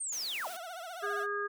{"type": "linear sweep", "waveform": "sine", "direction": "down", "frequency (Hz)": [8900, 466.2], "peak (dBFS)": -34, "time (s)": [0, 0.48], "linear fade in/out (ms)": 10}
{"type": "high-pass noise", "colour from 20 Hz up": "white", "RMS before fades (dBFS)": -46, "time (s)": [0.12, 0.57], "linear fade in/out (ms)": 5, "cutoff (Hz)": 200, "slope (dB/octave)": 24}
{"type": "tone with vibrato", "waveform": "30% pulse", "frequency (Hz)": 698.5, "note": "F5", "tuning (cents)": 0, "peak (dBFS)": -38, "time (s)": [0.43, 1.27], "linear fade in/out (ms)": 50, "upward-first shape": "triangle", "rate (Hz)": 15, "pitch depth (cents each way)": 150}
{"type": "harmonic tone", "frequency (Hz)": 408.8, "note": "G#4", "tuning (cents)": -27, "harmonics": [1, 3, 4], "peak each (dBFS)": [-36, -36, -36], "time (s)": [1.02, 1.48], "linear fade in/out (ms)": 20}
{"effects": []}